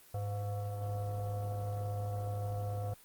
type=tone with frequency modulation; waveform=sine; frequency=102.6 Hz; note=G#2; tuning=21 cents flat; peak=-33 dBFS; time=0.14-2.94 s; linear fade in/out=5 ms; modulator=612 Hz; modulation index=0.68; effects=white hiss -59 dBFS RMS until 3.04 s + Opus 24 kbps